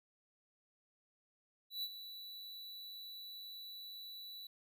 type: tone with ADSR envelope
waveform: square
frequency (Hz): 3951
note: B7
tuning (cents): 0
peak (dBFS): -37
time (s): 1.7-4.47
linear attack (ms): 130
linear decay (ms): 50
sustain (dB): -11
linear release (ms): 4
effects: none